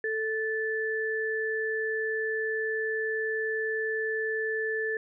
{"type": "tone pair together", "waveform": "sine", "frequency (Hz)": [440, 1749.9], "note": ["A4", "A6"], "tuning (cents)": [0, -10], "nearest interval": "2 octaves", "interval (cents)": 2390, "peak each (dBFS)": [-30, -30], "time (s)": [0.04, 4.97], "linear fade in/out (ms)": 2, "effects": []}